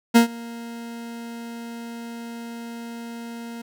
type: tone with ADSR envelope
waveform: 40% pulse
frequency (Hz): 233.1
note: A#3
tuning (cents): 0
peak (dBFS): -8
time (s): 0.14-3.62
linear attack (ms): 21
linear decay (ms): 110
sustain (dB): -24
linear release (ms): 8
effects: none